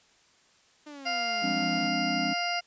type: exponential sweep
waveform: sawtooth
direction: down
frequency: 303.9 to 155.1 Hz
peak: -38 dBFS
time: 0.86-1.88 s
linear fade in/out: 10 ms
type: harmonic tone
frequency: 700 Hz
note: F5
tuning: 4 cents sharp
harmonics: 1 / 2 / 3 / 4 / 6 / 7 / 8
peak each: -31 / -36 / -34 / -35 / -47 / -35 / -42 dBFS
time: 1.05-2.61 s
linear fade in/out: 20 ms
type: chord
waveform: triangle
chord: D half-diminished seventh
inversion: first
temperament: equal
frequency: 174.61 / 207.7 / 261.6 / 293.7 Hz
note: F3 / Ab3 / C4 / D4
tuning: 0 / 0 / 0 / 0 cents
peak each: -35 / -33 / -32 / -32 dBFS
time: 1.42-2.34 s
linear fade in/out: 20 ms
effects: white hiss -62 dBFS RMS until 2.66 s + resampled to 16000 Hz